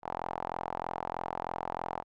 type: tone with band-pass filter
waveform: sawtooth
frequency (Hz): 43.17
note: F1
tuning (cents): -19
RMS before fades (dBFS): -37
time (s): 0.02-2.04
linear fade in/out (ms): 50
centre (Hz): 850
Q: 3.9
effects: none